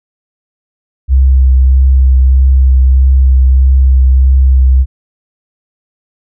sine tone with vibrato, 65.41 Hz, C2, in tune, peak -3 dBFS, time 1.08-4.86 s, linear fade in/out 50 ms, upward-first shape triangle, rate 1.6 Hz, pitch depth 21 cents each way, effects none

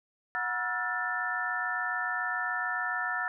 sine tone cluster, 733 / 962 / 1325 / 1432 / 1769 Hz, F#5 / B5 / E6 / F6 / A6, -16 / -46 / +9 / +43 / +9 cents, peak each -37 / -39 / -36 / -36 / -32 dBFS, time 0.35-3.28 s, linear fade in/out 0 ms, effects none

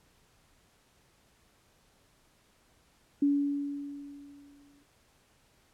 sine tone with exponential decay, 284.6 Hz, C#4, 46 cents sharp, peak -21 dBFS, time 3.22-4.83 s, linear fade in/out 5 ms, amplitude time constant 350 ms, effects pink hiss -66 dBFS RMS until 5.73 s + low-pass 12000 Hz 12 dB/octave

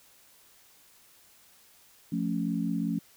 sine chord, F augmented, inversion none, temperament equal, 174.61 / 220 / 277.2 Hz, F3 / A3 / C#4, 0 / 0 / 0 cents, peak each -31 / -31 / -32 dBFS, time 2.12-2.99 s, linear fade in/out 5 ms, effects white hiss -59 dBFS RMS until 3.16 s

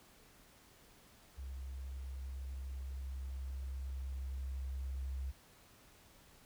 sine tone with level ramp, 66.3 Hz, C2, 23 cents sharp, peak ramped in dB -42 to -37 dBFS, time 1.37-5.32 s, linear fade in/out 20 ms, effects pink hiss -63 dBFS RMS until 6.45 s

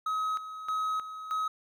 triangle tone with tremolo, 1273 Hz, D#6, 39 cents sharp, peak -26 dBFS, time 0.06-1.48 s, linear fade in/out 5 ms, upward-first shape square, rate 1.6 Hz, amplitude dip 70%, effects none

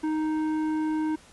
sine tone with tanh clipping, 311.1 Hz, D#4, in tune, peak -26 dBFS, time 0.03-1.16 s, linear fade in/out 10 ms, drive 11 dB, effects pink hiss -53 dBFS RMS until 1.32 s + resampled to 24000 Hz

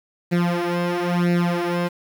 sawtooth tone with flanger, 174.61 Hz, F3, in tune, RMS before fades -21 dBFS, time 0.31-1.89 s, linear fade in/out 20 ms, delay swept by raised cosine 0.45 to 3.85 ms, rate 1 Hz, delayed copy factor +1, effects low-pass 3000 Hz 12 dB/octave + 7-bit

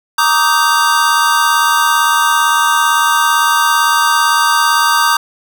square chord, Eb major seventh, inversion second, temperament just, 933.4 / 1166.7 / 1244.5 / 1555.6 Hz, Bb5 / D6 / Eb6 / G6, +2 / -12 / 0 / -14 cents, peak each -16 dBFS, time 0.18-5.17 s, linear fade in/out 5 ms, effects none

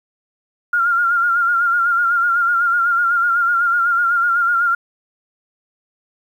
sine tone with vibrato, 1396.9 Hz, F6, in tune, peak -13 dBFS, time 0.73-4.75 s, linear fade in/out 5 ms, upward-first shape sine, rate 8 Hz, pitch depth 50 cents each way, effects 8-bit

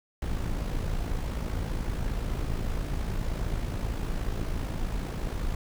brown noise with amplitude modulation, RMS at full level -28 dBFS, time 0.22-5.55 s, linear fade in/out 2 ms, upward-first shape sine, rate 54.9 Hz, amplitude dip 50%, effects none

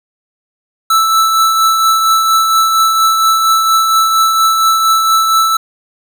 square tone with tremolo, 1318.5 Hz, E6, in tune, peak -7 dBFS, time 0.9-5.57 s, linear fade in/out 5 ms, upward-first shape triangle, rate 4.3 Hz, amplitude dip 40%, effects none

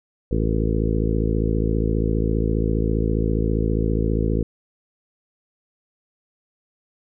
harmonic tone with a mistuned harmonic, 54.9 Hz, A1, 3 cents flat, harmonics 1 / 2 / 3 / 4 / 5 / 6 / 7 / 8 / 9, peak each -22 / -25 / -27 / -28 / -29 / -30 / -30 / -31 / -32 dBFS, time 0.31-4.43 s, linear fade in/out 5 ms, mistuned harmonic 9, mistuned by -41 cents, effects none

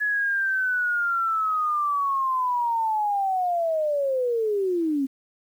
sine linear sweep, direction down, 1700 to 261.6 Hz, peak -21 dBFS, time 0-5.07 s, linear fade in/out 20 ms, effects 9-bit

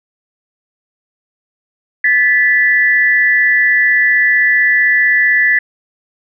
sine tone pair together, 1739.8 / 1975.5 Hz, A6 / B6, -20 / 0 cents, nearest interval major second, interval 220 cents, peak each -11 dBFS, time 2.04-5.59 s, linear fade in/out 5 ms, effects none

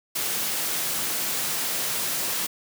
white high-pass noise, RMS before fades -27 dBFS, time 0.15-2.47 s, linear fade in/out 10 ms, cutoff 110 Hz, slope 48 dB/octave, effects none

